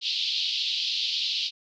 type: band-pass noise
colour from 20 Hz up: white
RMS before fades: -28 dBFS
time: 0.01-1.51 s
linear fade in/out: 50 ms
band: 2900 to 4600 Hz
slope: 48 dB/octave
effects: none